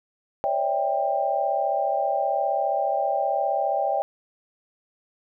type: tone cluster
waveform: sine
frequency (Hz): 534 / 573 / 648 / 791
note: C5 / D5 / E5 / G5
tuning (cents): +35 / -43 / -30 / +15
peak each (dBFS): -33 / -27 / -27 / -24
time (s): 0.44-4.02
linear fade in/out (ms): 0
effects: none